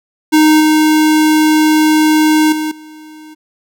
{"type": "tone with level steps", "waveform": "square", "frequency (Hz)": 309.4, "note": "D#4", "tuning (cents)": -10, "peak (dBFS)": [-6, -8, -16, -33], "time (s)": [0.32, 3.35], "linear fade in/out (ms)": 20, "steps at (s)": [0.6, 2.52, 2.71], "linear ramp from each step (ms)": 5, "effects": []}